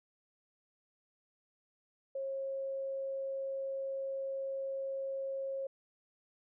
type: tone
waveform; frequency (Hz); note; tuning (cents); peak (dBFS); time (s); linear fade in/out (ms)
sine; 541; C#5; -42; -35; 2.15-5.67; 5
effects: none